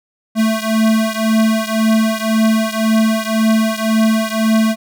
square beating tone pair, 220 / 221.9 Hz, A3 / A3, 0 / +15 cents, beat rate 1.9 Hz, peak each -15 / -17 dBFS, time 0.35-4.76 s, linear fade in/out 50 ms, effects none

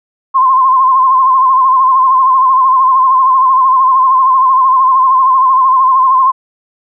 sine tone with vibrato, 1046.5 Hz, C6, in tune, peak -5 dBFS, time 0.34-6.32 s, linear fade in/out 20 ms, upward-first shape sine, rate 13 Hz, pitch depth 58 cents each way, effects none

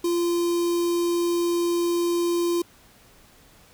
square tone with notch filter, 344.7 Hz, F4, 23 cents flat, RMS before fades -23 dBFS, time 0.04-2.62 s, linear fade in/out 5 ms, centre 1800 Hz, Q 0.61, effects pink hiss -54 dBFS RMS until 3.73 s

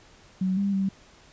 sine tone with pitch steps, 187.2 / 199.1 / 193.7 Hz, F#3 / G3 / G3, +20 / +27 / -20 cents, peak -22 dBFS, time 0.41-0.89 s, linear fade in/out 5 ms, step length 160 ms, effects pink hiss -54 dBFS RMS until 1.32 s + resampled to 16000 Hz

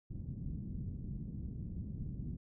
white low-pass noise, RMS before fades -42 dBFS, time 0.1-2.37 s, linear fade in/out 10 ms, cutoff 200 Hz, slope 24 dB/octave, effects none

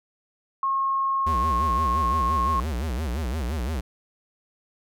sine tone, 1082 Hz, C#6, 42 cents flat, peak -21 dBFS, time 0.63-2.6 s, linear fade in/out 2 ms
square tone with vibrato, 69.1 Hz, C#2, 5 cents flat, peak -26 dBFS, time 1.26-3.81 s, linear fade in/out 10 ms, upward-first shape sine, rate 5.8 Hz, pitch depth 290 cents each way
effects none

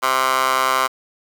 15% pulse tone with high-pass filter, 130.81 Hz, C3, in tune, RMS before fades -18 dBFS, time 0.02-0.88 s, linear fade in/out 20 ms, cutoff 950 Hz, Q 4.7, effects 7-bit

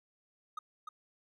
triangle tone with echo, 1244.5 Hz, D#6, in tune, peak -35 dBFS, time 0.57-0.59 s, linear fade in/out 5 ms, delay 300 ms, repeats 1, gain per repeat -4 dB, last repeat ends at 0.89 s, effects none

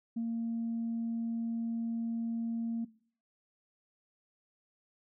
sine tone, 230 Hz, A#3, 23 cents flat, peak -30 dBFS, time 0.16-2.85 s, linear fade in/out 10 ms, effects noise-tail reverb RT60 0.5 s tail -20 dB re dry + tanh soft clip ceiling -28 dBFS

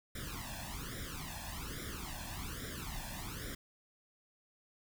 pink noise with flanger, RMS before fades -43 dBFS, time 0.15-3.55 s, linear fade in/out 5 ms, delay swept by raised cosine 0.55 to 1.19 ms, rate 1.2 Hz, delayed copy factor +0.9, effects none

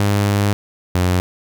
sawtooth tone pair in turn, 101.6 / 90.25 Hz, G#2 / F#2, -38 / -43 cents, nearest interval major second, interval 205 cents, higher first, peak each -10 dBFS, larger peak neither, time 0-0.53 / 0.95-1.2 s, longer first, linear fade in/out 0 ms, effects none

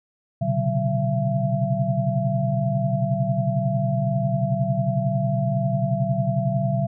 sine tone cluster, 122.6 / 133.3 / 144.7 / 188.7 / 673 Hz, B2 / C3 / D3 / F#3 / E5, -12 / +33 / -25 / +34 / +36 cents, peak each -26 dBFS, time 0.41-6.87 s, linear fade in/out 10 ms, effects none

